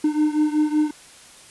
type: beating tone pair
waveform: triangle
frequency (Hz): 301.9 / 307.2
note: D4 / D#4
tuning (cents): +48 / -22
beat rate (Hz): 5.3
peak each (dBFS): -17 / -20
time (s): 0.04-0.91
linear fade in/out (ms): 5
effects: white hiss -46 dBFS RMS until 1.5 s + resampled to 24000 Hz